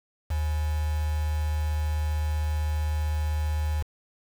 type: tone with quantisation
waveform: sine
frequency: 76.3 Hz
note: D#2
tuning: 33 cents flat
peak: -24 dBFS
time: 0.3-3.83 s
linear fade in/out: 10 ms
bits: 6
effects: none